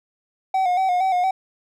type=tone with vibrato; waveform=triangle; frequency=740 Hz; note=F#5; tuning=in tune; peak=-15 dBFS; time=0.54-1.31 s; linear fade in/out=5 ms; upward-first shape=square; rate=4.3 Hz; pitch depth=51 cents each way; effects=none